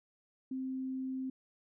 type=tone; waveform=sine; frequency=261.6 Hz; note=C4; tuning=in tune; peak=-35 dBFS; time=0.51-1.3 s; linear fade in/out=5 ms; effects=none

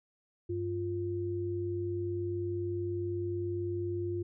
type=tone pair together; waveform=sine; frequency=97.99 / 349.2 Hz; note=G2 / F4; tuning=0 / 0 cents; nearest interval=octave + minor seventh; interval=2200 cents; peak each=-36 / -33 dBFS; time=0.49-4.23 s; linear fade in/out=10 ms; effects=none

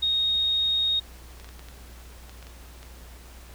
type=tone; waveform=sine; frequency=3729 Hz; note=A#7; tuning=in tune; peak=-21 dBFS; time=0.02-1 s; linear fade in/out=10 ms
type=clicks; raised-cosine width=0.2 ms; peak=-28 dBFS; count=9; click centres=1.399 / 1.445 / 1.49 / 1.594 / 1.686 / 2.295 / 2.427 / 2.469 / 2.83 s
effects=added 60 Hz sine -44 dBFS peak until 3.54 s + pink hiss -50 dBFS RMS until 3.54 s

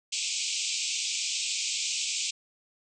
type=band-pass noise; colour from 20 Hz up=white; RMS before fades=-31 dBFS; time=0.12-2.31 s; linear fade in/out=10 ms; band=2300 to 8000 Hz; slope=96 dB/octave; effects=none

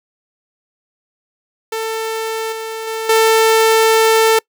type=tone with level steps; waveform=sawtooth; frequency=445.5 Hz; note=A4; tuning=22 cents sharp; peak=-15 / -19 / -16 / -5 dBFS; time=1.72-4.39 s; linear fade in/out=5 ms; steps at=2.52 / 2.87 / 3.09 s; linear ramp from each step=5 ms; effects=noise-tail reverb RT60 0.1 s tail -26 dB re dry

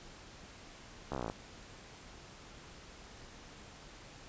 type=slowing click train; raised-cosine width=1 ms; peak=-23 dBFS; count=12; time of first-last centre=1.12-1.299 s; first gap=14 ms; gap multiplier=1.03; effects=pink hiss -53 dBFS RMS until 4.28 s + resampled to 16000 Hz

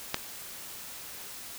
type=clicks; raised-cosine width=0.2 ms; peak=-9 / -28 dBFS; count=2; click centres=0.144 / 0.168 s; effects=white hiss -43 dBFS RMS until 1.58 s

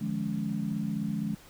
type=tone cluster; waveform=sine; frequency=150.9 / 174.8 / 210.3 / 278.9 Hz; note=D3 / F3 / G#3 / C#4; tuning=+47 / +2 / +22 / +11 cents; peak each=-36 / -35 / -31 / -39 dBFS; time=0.01-1.35 s; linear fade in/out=5 ms; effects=pink hiss -54 dBFS RMS until 1.49 s

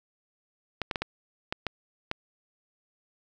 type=clicks; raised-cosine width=0.3 ms; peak=-13 dBFS; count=7; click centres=0.817 / 0.912 / 0.958 / 1.02 / 1.525 / 1.667 / 2.114 s; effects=none

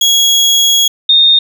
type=tone pair in turn; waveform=30% pulse / sine; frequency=3322 / 3671 Hz; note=G#7 / A#7; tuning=0 / -27 cents; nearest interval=major second; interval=173 cents; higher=second; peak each=-4 dBFS; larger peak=neither; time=0.01-0.88 / 1.09-1.39 s; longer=first; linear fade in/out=5 ms; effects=none

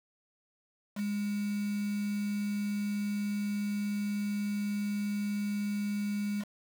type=tone with quantisation; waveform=sine; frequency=205.3 Hz; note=G#3; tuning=20 cents flat; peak=-30 dBFS; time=0.95-6.45 s; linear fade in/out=50 ms; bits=7; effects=none

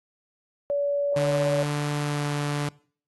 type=tone; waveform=sine; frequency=571 Hz; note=D5; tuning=49 cents flat; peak=-22 dBFS; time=0.7-1.63 s; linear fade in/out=0 ms
type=tone with pitch glide; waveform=sawtooth; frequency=146.83 to 145.82 Hz; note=D3 to D3; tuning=0 to -12 cents; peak=-21 dBFS; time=1.16-2.69 s; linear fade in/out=5 ms; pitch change=-12 cents; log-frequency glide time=2.04-2.27 s
effects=noise-tail reverb RT60 0.5 s tail -24 dB re dry + AAC 32 kbps

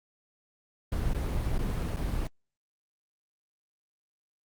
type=noise with dropouts; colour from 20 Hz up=brown; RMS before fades=-29 dBFS; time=0.92-2.27 s; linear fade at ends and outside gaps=2 ms; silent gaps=1.134-1.146 / 1.58-1.59 / 1.963-1.969 s; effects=Opus 24 kbps

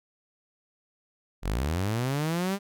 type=linear sweep; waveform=sawtooth; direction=up; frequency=39.39 to 203.1 Hz; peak=-22 dBFS; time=1.42-2.59 s; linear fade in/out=50 ms; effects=none

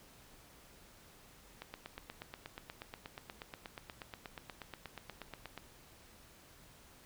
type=click train; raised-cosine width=0.3 ms; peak=-28 dBFS; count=34; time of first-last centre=1.62-5.577 s; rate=8.34 Hz; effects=pink hiss -60 dBFS RMS until 7.05 s

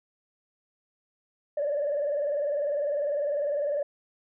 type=tone with vibrato; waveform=sine; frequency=581 Hz; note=D5; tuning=19 cents flat; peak=-24 dBFS; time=1.57-3.83 s; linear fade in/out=5 ms; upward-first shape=square; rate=20 Hz; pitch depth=58 cents each way; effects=tanh soft clip ceiling -21 dBFS

